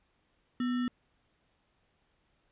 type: tone with sample-and-hold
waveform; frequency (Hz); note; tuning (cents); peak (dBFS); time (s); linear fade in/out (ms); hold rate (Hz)
sine; 246.9; B3; 0; -28; 0.6-0.88; 2; 1575
effects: pink hiss -73 dBFS RMS until 2.51 s + resampled to 8000 Hz